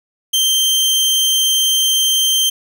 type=tone; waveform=sawtooth; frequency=3141 Hz; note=G7; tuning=3 cents sharp; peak=-9 dBFS; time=0.33-2.5 s; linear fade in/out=10 ms; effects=none